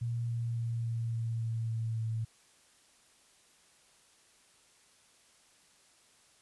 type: tone with pitch steps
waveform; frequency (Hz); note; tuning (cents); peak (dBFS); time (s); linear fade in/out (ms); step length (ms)
sine; 117.8 / 116.99 / 116.18 / 115.38 / 114.58 / 113.79 / 113 / 112.22; A#2 / A#2 / A#2 / A#2 / A#2 / A#2 / A2 / A2; +19 / +7 / -5 / -17 / -29 / -41 / +47 / +35; -31; 0.01-2.25; 10; 280
effects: white hiss -64 dBFS RMS until 6.41 s + resampled to 24000 Hz